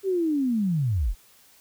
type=linear sweep; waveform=sine; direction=down; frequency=397.3 to 31.05 Hz; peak=-21 dBFS; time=0.03-1.15 s; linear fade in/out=50 ms; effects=white hiss -56 dBFS RMS until 1.6 s